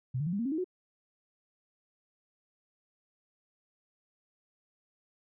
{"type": "tone with pitch steps", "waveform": "sine", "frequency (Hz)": [128, 148.74, 172.84, 200.9, 233.4, 271.2, 315.2, 366.2], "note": ["C3", "D3", "F3", "G3", "A#3", "C#4", "D#4", "F#4"], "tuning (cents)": [-38, 22, -18, 43, 2, -38, 23, -18], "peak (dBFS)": -29, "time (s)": [0.14, 0.644], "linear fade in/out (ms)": 10, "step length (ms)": 63, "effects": []}